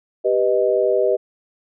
sine chord, G augmented, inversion none, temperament equal, 392 / 493.9 / 622.3 Hz, G4 / B4 / D#5, 0 / 0 / 0 cents, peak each -19 dBFS, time 0.24-1.17 s, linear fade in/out 20 ms, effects none

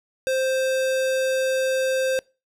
square tone, 524 Hz, C5, 2 cents sharp, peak -21 dBFS, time 0.27-2.19 s, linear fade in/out 0 ms, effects noise-tail reverb RT60 0.3 s tail -25 dB re dry + low-pass 12000 Hz 12 dB/octave

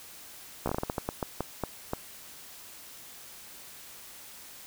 slowing click train, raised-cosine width 1 ms, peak -15 dBFS, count 14, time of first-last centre 0.66-1.934 s, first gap 14 ms, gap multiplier 1.29, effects white hiss -48 dBFS RMS until 4.66 s

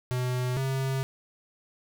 square tone pair in turn, 125.7 / 133.75 Hz, B2 / C3, +31 / +38 cents, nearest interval minor second, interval 107 cents, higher second, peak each -27 dBFS, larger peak neither, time 0.11-0.57 / 0.57-1.03 s, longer neither, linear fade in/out 0 ms, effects none

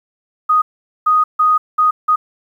sine tone bursts at uneven times, 1244.5 Hz, D#6, in tune, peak -9 dBFS, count 5, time 0.49-0.62 / 1.06-1.24 / 1.39-1.58 / 1.78-1.91 / 2.08-2.16 s, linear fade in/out 10 ms, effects 8-bit

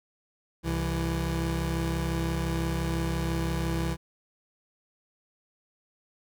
25% pulse tone pair together, 65.88 / 166 Hz, C2 / E3, +12 / +12 cents, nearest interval octave + major third, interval 1600 cents, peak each -26 dBFS, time 0.63-3.97 s, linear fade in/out 50 ms, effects none

